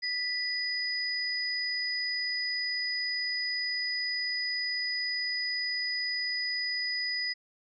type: tone pair together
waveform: sine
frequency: 1975.5 / 4969 Hz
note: B6 / D#8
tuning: 0 / -3 cents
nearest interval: octave + major third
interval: 1597 cents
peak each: -33 / -31 dBFS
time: 0.02-7.34 s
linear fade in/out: 20 ms
effects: none